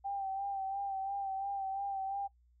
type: tone with vibrato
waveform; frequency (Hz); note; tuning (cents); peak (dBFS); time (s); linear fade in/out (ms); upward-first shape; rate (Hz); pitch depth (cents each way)
sine; 784; G5; 0; -34; 0.04-2.28; 20; sine; 2.9; 35
effects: noise-tail reverb RT60 0.1 s tail -20 dB re dry + added 60 Hz sine -64 dBFS peak until 2.6 s